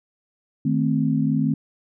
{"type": "chord", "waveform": "sine", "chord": "A diminished", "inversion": "second", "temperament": "equal", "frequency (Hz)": [155.56, 220, 261.6], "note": ["Eb3", "A3", "C4"], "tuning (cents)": [0, 0, 0], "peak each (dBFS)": [-22, -23, -22], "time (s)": [0.65, 1.54], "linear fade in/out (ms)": 5, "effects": []}